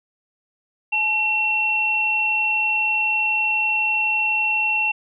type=tone pair together; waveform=sine; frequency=855.5 / 2716 Hz; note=A5 / F7; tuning=-49 / -49 cents; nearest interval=octave + minor sixth; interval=2000 cents; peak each=-27 / -18 dBFS; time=0.92-4.92 s; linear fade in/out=10 ms; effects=none